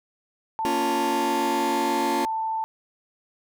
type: tone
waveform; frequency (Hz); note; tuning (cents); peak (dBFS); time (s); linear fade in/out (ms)
sine; 887; A5; +14; -24; 0.59-2.64; 0
type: chord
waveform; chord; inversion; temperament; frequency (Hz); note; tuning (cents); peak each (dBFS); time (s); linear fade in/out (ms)
sawtooth; Bb minor; none; just; 233.1 / 279.7 / 349.6; Bb3 / Db4 / F4; 0 / +16 / +2; -27 / -24 / -23; 0.65-2.25; 0
effects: none